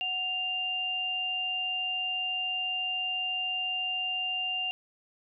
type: tone pair together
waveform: sine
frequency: 740 / 2794 Hz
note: F#5 / F7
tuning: 0 / 0 cents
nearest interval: octave + major seventh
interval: 2300 cents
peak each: -39 / -29 dBFS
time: 0.01-4.71 s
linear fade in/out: 0 ms
effects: none